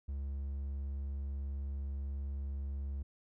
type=tone; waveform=triangle; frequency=69.3 Hz; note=C#2; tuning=in tune; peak=-34 dBFS; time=0.08-3.03 s; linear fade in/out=10 ms; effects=none